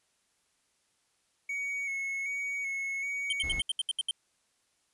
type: tone with vibrato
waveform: triangle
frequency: 2217 Hz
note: C#7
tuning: in tune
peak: -30 dBFS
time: 1.49-3.61 s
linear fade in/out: 5 ms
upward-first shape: square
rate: 1.3 Hz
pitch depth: 23 cents each way
type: tone bursts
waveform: square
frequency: 3129 Hz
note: G7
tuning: 4 cents flat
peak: -28 dBFS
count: 9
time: 3.3-4.11 s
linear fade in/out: 2 ms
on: 26 ms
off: 72 ms
type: noise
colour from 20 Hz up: brown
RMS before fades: -38 dBFS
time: 3.43-3.61 s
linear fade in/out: 10 ms
effects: white hiss -73 dBFS RMS until 4.93 s + resampled to 24000 Hz